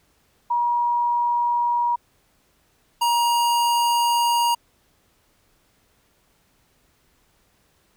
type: tone pair in turn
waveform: sine / square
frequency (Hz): 956 / 946.1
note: A#5 / A#5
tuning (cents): +43 / +25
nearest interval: unison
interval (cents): 18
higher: first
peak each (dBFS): -18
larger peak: neither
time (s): 0.5-1.96 / 3.01-4.55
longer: second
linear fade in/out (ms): 10
effects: pink hiss -63 dBFS RMS until 7.96 s